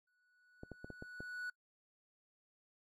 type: tone with exponential growth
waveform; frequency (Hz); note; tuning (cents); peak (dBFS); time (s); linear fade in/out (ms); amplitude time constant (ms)
triangle; 1475; F#6; -6; -37; 0.07-1.5; 5; 310
type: clicks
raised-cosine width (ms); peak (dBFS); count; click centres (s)
2; -33; 6; 0.634 / 0.717 / 0.845 / 0.903 / 1.024 / 1.205
effects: noise-tail reverb RT60 0.1 s tail -23 dB re dry